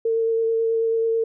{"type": "tone with vibrato", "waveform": "sine", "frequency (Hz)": 453.2, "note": "A#4", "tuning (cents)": -49, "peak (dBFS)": -18, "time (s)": [0.05, 1.24], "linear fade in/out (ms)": 5, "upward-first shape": "sine", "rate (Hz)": 9.2, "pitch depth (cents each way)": 12, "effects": []}